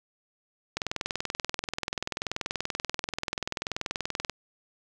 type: click train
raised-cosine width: 0.2 ms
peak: -12 dBFS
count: 74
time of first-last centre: 0.77-4.297 s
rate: 20.7 Hz
effects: none